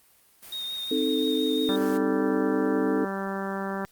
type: noise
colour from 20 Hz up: white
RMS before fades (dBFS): -45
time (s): 0.42-1.98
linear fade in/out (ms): 10
type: tone with vibrato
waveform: sine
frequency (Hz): 3702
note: A#7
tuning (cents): -13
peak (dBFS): -30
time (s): 0.52-1.76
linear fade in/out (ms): 5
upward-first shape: triangle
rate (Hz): 5.7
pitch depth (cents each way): 27
type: chord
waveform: sine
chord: A diminished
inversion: first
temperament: equal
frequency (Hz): 261.6 / 311.1 / 440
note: C4 / Eb4 / A4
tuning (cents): 0 / 0 / 0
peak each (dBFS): -27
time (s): 0.91-3.05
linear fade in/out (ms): 5
type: harmonic tone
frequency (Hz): 194.9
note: G3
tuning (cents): -10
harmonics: 1 / 2 / 3 / 4 / 5 / 6 / 7 / 8 / 9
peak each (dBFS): -32 / -35 / -37 / -38 / -39 / -40 / -40 / -41 / -42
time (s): 1.69-3.85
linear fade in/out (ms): 0
effects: white hiss -60 dBFS RMS until 3.91 s + Opus 32 kbps